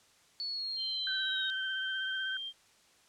sine linear sweep, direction down, 4448 to 3729 Hz, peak -34 dBFS, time 0.4-1.5 s, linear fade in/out 0 ms
sine tone with pitch glide, 3136 to 3180 Hz, G7 to G7, 0 to +24 cents, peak -37 dBFS, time 0.76-2.53 s, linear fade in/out 50 ms, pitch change +24 cents, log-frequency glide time 1.72-2.3 s
sine tone with vibrato, 1540 Hz, G6, 31 cents flat, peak -34 dBFS, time 1.07-2.37 s, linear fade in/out 2 ms, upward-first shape triangle, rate 16 Hz, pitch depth 27 cents each way
effects white hiss -64 dBFS RMS until 3.08 s + low-pass 8000 Hz 12 dB/octave

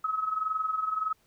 sine tone with amplitude modulation, 1281 Hz, E6, 50 cents flat, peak -24 dBFS, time 0.04-1.13 s, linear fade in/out 5 ms, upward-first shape sine, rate 21.6 Hz, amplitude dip 70%, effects pink hiss -67 dBFS RMS until 1.26 s

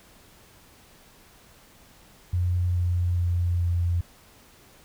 sine tone with pitch steps, 89 / 88.23 / 87.47 / 86.72 Hz, F2 / F2 / F2 / F2, +33 / +18 / +3 / -12 cents, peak -21 dBFS, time 2.33-4.01 s, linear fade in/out 5 ms, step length 420 ms, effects pink hiss -54 dBFS RMS until 4.84 s

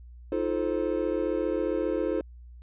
triangle chord, F dominant seventh, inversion third, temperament just, 314.3 / 349.2 / 436.5 / 523.8 Hz, Eb4 / F4 / A4 / C5, +18 / 0 / -14 / +2 cents, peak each -29 dBFS, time 0.32-2.21 s, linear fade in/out 2 ms, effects added 60 Hz sine -44 dBFS peak until 2.62 s + resampled to 8000 Hz

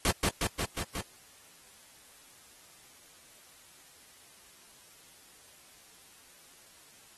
pink noise with echo, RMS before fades -27 dBFS, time 0.05-0.11 s, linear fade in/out 2 ms, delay 180 ms, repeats 5, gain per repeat -2 dB, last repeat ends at 1.01 s, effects white hiss -57 dBFS RMS until 7.17 s + AAC 32 kbps

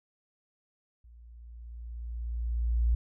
sine tone with level ramp, 58.27 Hz, A#1, in tune, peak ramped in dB -51 to -21 dBFS, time 1.04-2.95 s, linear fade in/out 5 ms, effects none

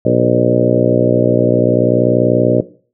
harmonic tone with a mistuned harmonic, 60.4 Hz, B1, 38 cents flat, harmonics 2 / 3 / 4 / 5 / 6 / 7 / 8 / 9 / 10, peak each -18 / -18 / -18 / -18 / -18 / -18 / -18 / -18 / -18 dBFS, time 0.05-2.61 s, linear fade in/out 5 ms, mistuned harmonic 9, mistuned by -24 cents, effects noise-tail reverb RT60 0.4 s tail -17 dB re dry

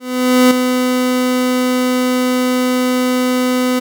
30% pulse tone with ADSR envelope, 252.2 Hz, B3, 36 cents sharp, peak -3 dBFS, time 0-3.8 s, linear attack 510 ms, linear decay 4 ms, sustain -7 dB, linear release 16 ms, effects none

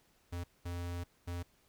square tone bursts at uneven times, 87.31 Hz, F2, in tune, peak -38 dBFS, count 3, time 0.32-0.44 / 0.65-1.04 / 1.27-1.43 s, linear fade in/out 10 ms, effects pink hiss -70 dBFS RMS until 1.68 s

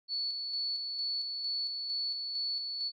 sine tone with tremolo, 4435 Hz, C#8, in tune, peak -31 dBFS, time 0.08-2.92 s, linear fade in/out 50 ms, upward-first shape square, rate 2.2 Hz, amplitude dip 35%, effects none

